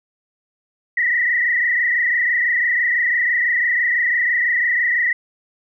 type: tone with frequency modulation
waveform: sine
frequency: 1931 Hz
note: B6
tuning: 39 cents flat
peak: -15 dBFS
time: 0.97-5.13 s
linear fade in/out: 5 ms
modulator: 26 Hz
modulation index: 3
effects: none